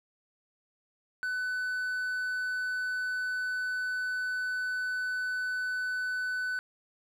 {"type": "tone", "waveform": "triangle", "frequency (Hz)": 1500, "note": "F#6", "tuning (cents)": 23, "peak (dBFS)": -28, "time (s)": [1.23, 6.59], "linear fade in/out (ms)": 0, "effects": []}